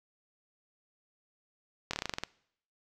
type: slowing click train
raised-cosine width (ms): 0.2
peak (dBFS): -15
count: 10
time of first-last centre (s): 1.91-2.236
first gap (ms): 24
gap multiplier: 1.1
effects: noise-tail reverb RT60 0.7 s tail -23 dB re dry